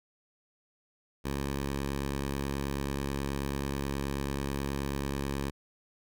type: tone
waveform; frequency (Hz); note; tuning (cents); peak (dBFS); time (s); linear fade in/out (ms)
10% pulse; 69.3; C#2; 0; -23; 1.24-5.51; 20
effects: none